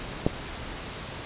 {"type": "clicks", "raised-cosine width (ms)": 2, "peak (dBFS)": [-7, -22], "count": 2, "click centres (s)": [0.265, 0.272], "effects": ["pink hiss -37 dBFS RMS until 1.25 s", "resampled to 8000 Hz"]}